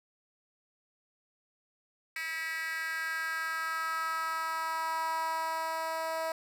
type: tone with high-pass filter sweep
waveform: 10% pulse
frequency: 323.2 Hz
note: E4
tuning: 34 cents flat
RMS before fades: -34 dBFS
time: 2.16-6.32 s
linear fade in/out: 2 ms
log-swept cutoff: 2100 to 700 Hz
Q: 4
effects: none